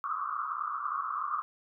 white band-pass noise, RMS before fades -34 dBFS, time 0.04-1.42 s, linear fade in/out 0 ms, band 1100 to 1300 Hz, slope 96 dB/octave, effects none

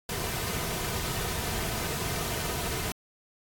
pink noise with comb filter, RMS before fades -32 dBFS, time 0.09-2.92 s, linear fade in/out 2 ms, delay 3.6 ms, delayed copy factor -0.5, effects AAC 64 kbps

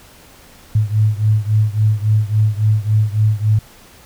sine beating tone pair, 106 / 109.6 Hz, G#2 / A2, +36 / -6 cents, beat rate 3.6 Hz, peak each -14 / -16 dBFS, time 0.75-3.59 s, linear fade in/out 5 ms, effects pink hiss -44 dBFS RMS until 4.05 s

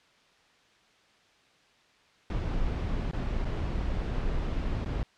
brown noise with dropouts, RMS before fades -30 dBFS, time 2.3-5.03 s, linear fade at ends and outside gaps 1 ms, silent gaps 3.113-3.133 / 3.447-3.452 / 4.846-4.859 s, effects white hiss -62 dBFS RMS until 5.17 s + low-pass 4000 Hz 12 dB/octave

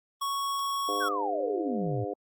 square tone, 1109 Hz, C#6, in tune, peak -29 dBFS, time 0.21-1.09 s, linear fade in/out 10 ms
harmonic tone, 101.5 Hz, G#2, 39 cents flat, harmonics 3 / 4 / 5 / 6 / 7, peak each -38 / -35 / -36 / -43 / -38 dBFS, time 0.88-2.14 s, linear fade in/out 10 ms
sine exponential sweep, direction down, 1619 to 103.83 Hz, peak -29 dBFS, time 1-2.05 s, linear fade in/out 20 ms
effects Opus 32 kbps

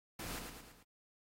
pink noise with echo, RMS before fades -44 dBFS, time 0.19-0.39 s, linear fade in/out 5 ms, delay 110 ms, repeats 4, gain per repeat -5 dB, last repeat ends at 0.83 s, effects AAC 48 kbps

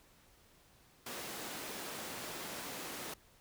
pink high-pass noise, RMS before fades -44 dBFS, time 1.06-3.14 s, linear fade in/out 5 ms, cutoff 230 Hz, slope 12 dB/octave, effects pink hiss -65 dBFS RMS until 3.4 s

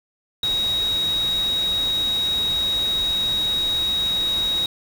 sine tone in noise, 3796 Hz, A#7, 31 cents sharp, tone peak -19 dBFS, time 0.43-4.66 s, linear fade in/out 2 ms, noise pink, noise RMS -34 dBFS, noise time 0.43-4.66 s, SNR +12 dB, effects none

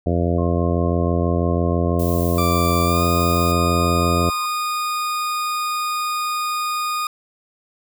harmonic tone, 86.1 Hz, F2, 24 cents flat, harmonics 1 / 2 / 3 / 4 / 5 / 6 / 7 / 8, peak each -20 / -23 / -25 / -26 / -27 / -28 / -28 / -29 dBFS, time 0.06-4.3 s, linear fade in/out 5 ms
sine tone with tremolo, 1068 Hz, C6, 35 cents sharp, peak -30 dBFS, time 0.38-4.46 s, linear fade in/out 5 ms, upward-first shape triangle, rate 4.7 Hz, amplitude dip 55%
violet noise, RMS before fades -32 dBFS, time 1.99-3.52 s, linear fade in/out 5 ms
40% pulse tone with pitch glide, 1174.7 to 1229.5 Hz, D6 to D#6, 0 to -21 cents, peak -20 dBFS, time 2.38-7.07 s, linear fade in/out 2 ms, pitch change +79 cents, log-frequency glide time 2.84-3.03 s
effects none

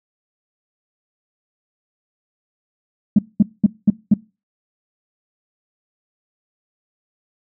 sine tone bursts, 207.7 Hz, G#3, in tune, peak -6 dBFS, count 5, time 3.16-4.14 s, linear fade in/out 5 ms, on 28 ms, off 210 ms, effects noise-tail reverb RT60 0.3 s tail -24 dB re dry + tanh soft clip ceiling -2 dBFS

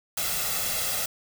white noise with comb filter, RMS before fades -28 dBFS, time 0.17-1.06 s, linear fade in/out 5 ms, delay 1.5 ms, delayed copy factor +0.65, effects none

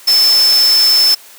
sine tone in noise, 5274 Hz, E8, in tune, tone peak -7 dBFS, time 0.07-1.15 s, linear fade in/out 10 ms, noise white, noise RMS -20 dBFS, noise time 0.07-1.15 s, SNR +10 dB, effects white hiss -39 dBFS RMS until 1.38 s + high-pass 400 Hz 12 dB/octave

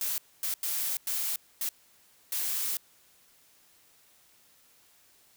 blue noise bursts at uneven times, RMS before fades -31 dBFS, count 6, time 0.01-0.18 / 0.43-0.54 / 0.63-0.97 / 1.07-1.36 / 1.61-1.69 / 2.32-2.77 s, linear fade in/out 2 ms, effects white hiss -62 dBFS RMS until 5.36 s

